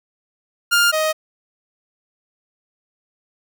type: tone pair in turn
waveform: sawtooth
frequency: 1405 / 625.9 Hz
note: F6 / D#5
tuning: +10 / +10 cents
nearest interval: octave + major second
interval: 1400 cents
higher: first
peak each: -9 / -13 dBFS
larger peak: first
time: 0.71-0.92 / 0.92-1.13 s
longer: neither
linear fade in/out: 20 ms
effects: none